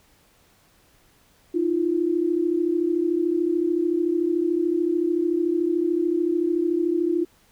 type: tone pair together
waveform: sine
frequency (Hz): 313.3 / 346.9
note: D#4 / F4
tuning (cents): +12 / -12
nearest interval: major second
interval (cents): 176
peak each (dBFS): -24 / -21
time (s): 1.54-7.25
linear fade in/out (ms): 10
effects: pink hiss -59 dBFS RMS until 7.51 s